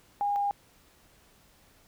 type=tone pair in turn; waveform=sine; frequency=814 / 809.9 Hz; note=G#5 / G#5; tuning=-35 / -44 cents; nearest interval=unison; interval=9 cents; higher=first; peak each=-25 / -25 dBFS; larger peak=neither; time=0.21-0.36 / 0.36-0.51 s; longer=neither; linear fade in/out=0 ms; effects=pink hiss -61 dBFS RMS until 1.87 s